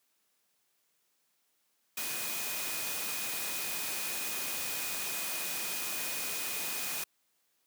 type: tone in noise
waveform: sine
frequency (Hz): 2485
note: D#7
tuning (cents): -3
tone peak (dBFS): -43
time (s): 1.97-7.04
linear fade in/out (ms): 5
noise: white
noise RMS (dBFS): -36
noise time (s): 1.97-7.04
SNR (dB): -10
effects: white hiss -75 dBFS RMS until 7.66 s + high-pass 150 Hz 12 dB/octave